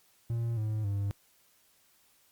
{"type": "tone with pitch steps", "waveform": "triangle", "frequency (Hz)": [116.54, 108.11, 100.29], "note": ["A#2", "A2", "G2"], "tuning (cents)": [0, -30, 40], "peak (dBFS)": -27, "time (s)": [0.3, 1.11], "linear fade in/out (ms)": 0, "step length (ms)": 270, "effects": ["white hiss -66 dBFS RMS until 2.31 s", "Opus 48 kbps"]}